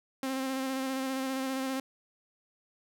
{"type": "tone with vibrato", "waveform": "sawtooth", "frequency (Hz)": 264.6, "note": "C4", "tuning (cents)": 20, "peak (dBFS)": -27, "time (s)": [0.23, 1.8], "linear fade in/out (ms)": 2, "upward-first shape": "square", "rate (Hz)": 15, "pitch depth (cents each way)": 18, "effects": []}